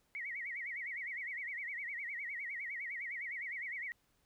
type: tone with vibrato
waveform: sine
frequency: 2067 Hz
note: C7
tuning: 22 cents flat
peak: -39 dBFS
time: 0.15-3.92 s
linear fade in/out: 0 ms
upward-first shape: sine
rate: 9.8 Hz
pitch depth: 180 cents each way
effects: pink hiss -75 dBFS RMS until 4.25 s